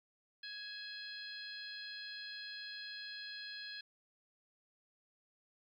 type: harmonic tone with a mistuned harmonic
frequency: 833 Hz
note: G#5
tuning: 5 cents sharp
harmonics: 2 / 3 / 4 / 5 / 6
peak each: -49 / -55 / -52 / -48 / -56 dBFS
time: 0.43-3.81 s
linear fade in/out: 5 ms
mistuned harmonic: 3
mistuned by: +51 cents
effects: 13-bit